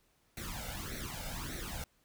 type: noise with flanger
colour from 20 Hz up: pink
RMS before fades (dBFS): -41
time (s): 0.37-1.84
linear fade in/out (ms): 2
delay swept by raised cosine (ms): 0.49 to 1.41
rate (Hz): 1.7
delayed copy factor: +0.8
effects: pink hiss -72 dBFS RMS until 2.04 s